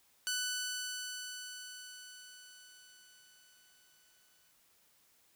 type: tone with exponential decay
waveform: 10% pulse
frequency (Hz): 1493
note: F#6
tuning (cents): +15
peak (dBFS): -24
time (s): 0.27-4.51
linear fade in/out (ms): 0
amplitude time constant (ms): 920
effects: white hiss -69 dBFS RMS until 5.35 s

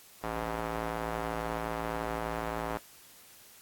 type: tone with band-pass filter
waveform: square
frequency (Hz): 55.9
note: A1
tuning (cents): +28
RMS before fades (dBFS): -35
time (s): 0.23-2.78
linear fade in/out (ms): 10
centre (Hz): 890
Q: 1.1
effects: white hiss -55 dBFS RMS until 3.61 s + AAC 64 kbps

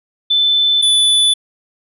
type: tone pair in turn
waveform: sine / square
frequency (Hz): 3520 / 3480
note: A7 / A7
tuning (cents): 0 / -20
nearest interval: unison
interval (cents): 20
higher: first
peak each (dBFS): -10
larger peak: neither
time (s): 0.3-0.82 / 0.82-1.34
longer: neither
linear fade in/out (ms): 10
effects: resampled to 32000 Hz

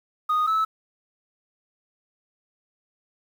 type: tone pair in turn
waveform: sine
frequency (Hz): 1240 / 1303.2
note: D#6 / E6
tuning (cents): -6 / -20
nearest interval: minor second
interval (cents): 86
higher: second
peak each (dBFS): -17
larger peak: neither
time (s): 0.29-0.47 / 0.47-0.65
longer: neither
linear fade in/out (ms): 10
effects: tanh soft clip ceiling -18 dBFS + 8-bit

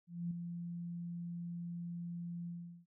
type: tone with ADSR envelope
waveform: sine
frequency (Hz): 172.1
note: F3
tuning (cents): -25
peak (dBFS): -34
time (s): 0.07-2.86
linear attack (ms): 240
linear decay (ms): 4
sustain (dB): -6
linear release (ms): 390
effects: none

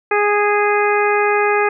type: harmonic tone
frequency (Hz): 413.6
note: G#4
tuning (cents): -7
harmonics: 1 / 2 / 3 / 4 / 5 / 6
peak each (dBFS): -16 / -19 / -21 / -22 / -23 / -24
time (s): 0.11-1.69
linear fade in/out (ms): 5
effects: none

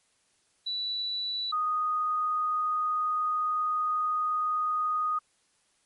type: tone pair in turn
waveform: sine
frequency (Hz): 3951 / 1241.1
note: B7 / D#6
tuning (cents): 0 / -5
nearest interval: octave + minor sixth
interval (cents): 2005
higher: first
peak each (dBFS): -29 / -25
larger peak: second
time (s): 0.66-1.52 / 1.52-5.19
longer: second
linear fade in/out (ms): 10
effects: white hiss -69 dBFS RMS until 5.85 s + MP3 48 kbps

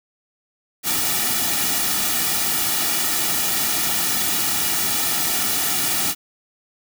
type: noise with comb filter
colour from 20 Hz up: white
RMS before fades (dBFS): -21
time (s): 0.83-6.15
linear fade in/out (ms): 50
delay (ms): 1.9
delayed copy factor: -0.7
effects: none

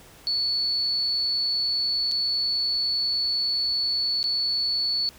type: tone with dropouts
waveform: sine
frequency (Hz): 4435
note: C#8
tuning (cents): 0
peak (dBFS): -22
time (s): 0.27-5.09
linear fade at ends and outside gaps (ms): 0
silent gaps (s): 2.114-2.119 / 4.229-4.241
effects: pink hiss -50 dBFS RMS until 5.18 s

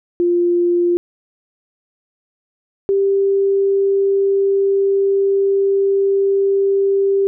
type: tone pair in turn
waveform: sine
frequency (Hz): 349.2 / 393.7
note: F4 / G4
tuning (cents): 0 / +8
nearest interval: major second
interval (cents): 208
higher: second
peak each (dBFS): -12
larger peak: neither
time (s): 0.2-0.97 / 2.89-7.27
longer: second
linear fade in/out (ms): 0
effects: none

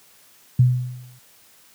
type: tone with exponential decay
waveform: sine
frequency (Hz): 125.1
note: B2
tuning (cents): +23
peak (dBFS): -8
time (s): 0.59-1.19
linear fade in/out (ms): 5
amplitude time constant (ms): 130
effects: white hiss -53 dBFS RMS until 1.74 s + high-pass 80 Hz 12 dB/octave

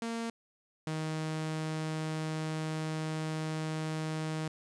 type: tone pair in turn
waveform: sawtooth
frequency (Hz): 230 / 157.13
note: A#3 / D#3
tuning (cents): -23 / +17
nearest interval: perfect fifth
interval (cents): 660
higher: first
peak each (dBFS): -30 / -29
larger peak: second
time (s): 0.02-0.3 / 0.87-4.48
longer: second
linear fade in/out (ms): 2
effects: resampled to 22050 Hz + 10-bit

